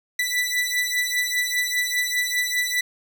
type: beating tone pair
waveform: sawtooth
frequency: 1975.5 / 1980.5 Hz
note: B6 / B6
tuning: 0 / +4 cents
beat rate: 5 Hz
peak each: -21 dBFS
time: 0.19-2.81 s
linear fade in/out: 5 ms
effects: none